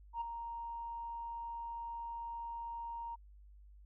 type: tone with ADSR envelope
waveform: sine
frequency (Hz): 932.3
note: A#5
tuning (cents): 0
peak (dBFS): -32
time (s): 0.13-3.16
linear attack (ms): 82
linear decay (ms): 9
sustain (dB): -8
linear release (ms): 18
effects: tanh soft clip ceiling -32 dBFS + added 50 Hz sine -55 dBFS peak until 3.85 s